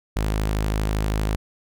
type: tone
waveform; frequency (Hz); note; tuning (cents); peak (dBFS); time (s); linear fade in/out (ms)
sawtooth; 52.6; G#1; +23; -17; 0.16-1.36; 5
effects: none